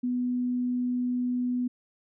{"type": "tone", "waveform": "sine", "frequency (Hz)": 247.6, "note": "B3", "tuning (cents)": 5, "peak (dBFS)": -25, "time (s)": [0.03, 1.68], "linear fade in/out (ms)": 10, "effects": []}